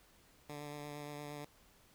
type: tone with vibrato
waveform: 10% pulse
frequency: 146.83 Hz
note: D3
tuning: in tune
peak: -36 dBFS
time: 0.49-1.45 s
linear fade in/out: 5 ms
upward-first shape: sine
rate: 8.6 Hz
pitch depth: 16 cents each way
effects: pink hiss -66 dBFS RMS until 1.94 s